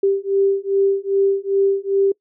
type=beating tone pair; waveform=sine; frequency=392 / 394.5 Hz; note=G4 / G4; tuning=0 / +11 cents; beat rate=2.5 Hz; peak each=-18 dBFS; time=0.03-2.12 s; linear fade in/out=5 ms; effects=noise-tail reverb RT60 0.1 s tail -24 dB re dry